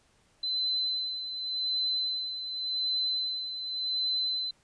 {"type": "tone with tremolo", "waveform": "sine", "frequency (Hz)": 4045, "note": "B7", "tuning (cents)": 41, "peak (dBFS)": -26, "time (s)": [0.43, 4.51], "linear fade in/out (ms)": 5, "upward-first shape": "sine", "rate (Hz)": 0.88, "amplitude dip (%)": 60, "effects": ["pink hiss -66 dBFS RMS until 4.63 s", "resampled to 22050 Hz"]}